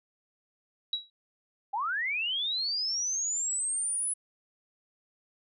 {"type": "tone with exponential decay", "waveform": "sine", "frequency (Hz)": 3880, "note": "B7", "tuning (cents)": -31, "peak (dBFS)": -24, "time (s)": [0.93, 1.1], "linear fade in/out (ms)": 2, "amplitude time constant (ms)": 35}
{"type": "linear sweep", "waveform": "sine", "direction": "up", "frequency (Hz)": [760, 10200], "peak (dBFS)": -28, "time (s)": [1.73, 4.14], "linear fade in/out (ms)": 10}
{"effects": []}